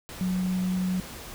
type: tone in noise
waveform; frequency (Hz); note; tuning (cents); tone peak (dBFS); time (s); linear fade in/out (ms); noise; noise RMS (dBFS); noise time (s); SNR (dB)
sine; 184.2; F#3; -7; -24; 0.21-1; 0; pink; -41; 0.09-1.34; +14
effects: none